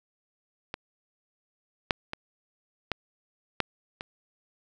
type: clicks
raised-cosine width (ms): 0.3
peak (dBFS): -17 / -6 / -17 / -11 / -7 / -19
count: 6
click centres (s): 0.741 / 1.908 / 2.134 / 2.917 / 3.603 / 4.009
effects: none